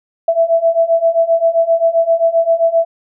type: beating tone pair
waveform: sine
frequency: 659.3 / 666.9 Hz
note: E5 / E5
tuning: 0 / +20 cents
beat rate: 7.6 Hz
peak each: -14 / -12 dBFS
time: 0.28-2.85 s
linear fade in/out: 5 ms
effects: none